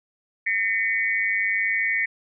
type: tone cluster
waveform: sine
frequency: 1827 / 2028 / 2228 Hz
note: A#6 / B6 / C#7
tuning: -35 / +45 / +8 cents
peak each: -25 dBFS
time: 0.46-2.06 s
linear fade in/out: 10 ms
effects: none